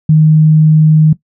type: tone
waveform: sine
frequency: 155.56 Hz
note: D#3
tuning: in tune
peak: -3 dBFS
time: 0.09-1.13 s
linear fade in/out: 5 ms
effects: noise-tail reverb RT60 0.1 s tail -17 dB re dry